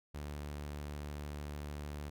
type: tone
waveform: sawtooth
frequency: 73.42 Hz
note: D2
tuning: in tune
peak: -37 dBFS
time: 0.14-2.1 s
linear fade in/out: 10 ms
effects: none